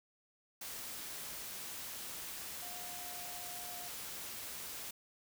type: tone in noise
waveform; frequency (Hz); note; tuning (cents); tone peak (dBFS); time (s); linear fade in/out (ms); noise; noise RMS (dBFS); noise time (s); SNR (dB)
sine; 712; F5; +33; -51; 2.62-3.88; 5; white; -45; 0.61-4.91; -9
effects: none